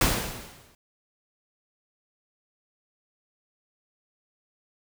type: noise with exponential decay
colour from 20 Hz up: pink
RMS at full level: -20 dBFS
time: 0.01-0.75 s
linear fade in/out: 2 ms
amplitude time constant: 160 ms
effects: none